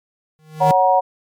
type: tone with exponential growth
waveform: square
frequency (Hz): 155.56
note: D#3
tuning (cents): 0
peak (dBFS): -15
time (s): 0.39-0.71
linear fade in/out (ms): 0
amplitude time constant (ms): 69
type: chord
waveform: sine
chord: F# major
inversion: second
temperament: equal with one note detuned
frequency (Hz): 554.4 / 740 / 945.9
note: C#5 / F#5 / A#5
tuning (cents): 0 / 0 / +25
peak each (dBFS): -17 / -14 / -16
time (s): 0.6-1.01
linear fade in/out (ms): 20
effects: MP3 96 kbps